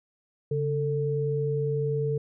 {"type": "tone pair together", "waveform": "sine", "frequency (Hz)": [141.12, 444.8], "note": ["C#3", "A4"], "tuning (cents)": [31, 19], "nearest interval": "octave + minor sixth", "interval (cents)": 1988, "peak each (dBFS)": -27, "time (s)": [0.51, 2.18], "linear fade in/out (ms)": 5, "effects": []}